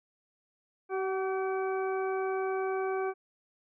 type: harmonic tone with a mistuned harmonic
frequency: 382.3 Hz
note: G4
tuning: 43 cents flat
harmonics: 1 / 2 / 3 / 4 / 6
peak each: -30 / -36 / -40 / -42 / -46 dBFS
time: 0.89-3.14 s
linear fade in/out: 50 ms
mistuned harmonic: 2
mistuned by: -22 cents
effects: none